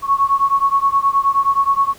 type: beating tone pair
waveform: sine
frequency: 1102 / 1111.5 Hz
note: C#6 / C#6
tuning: -11 / +4 cents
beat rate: 9.5 Hz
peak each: -15 / -16 dBFS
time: 0.02-1.94 s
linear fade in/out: 50 ms
effects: pink hiss -43 dBFS RMS until 1.98 s